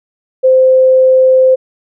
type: tone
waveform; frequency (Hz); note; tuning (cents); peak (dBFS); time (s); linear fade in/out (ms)
sine; 519; C5; -14; -4; 0.43-1.56; 20
effects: none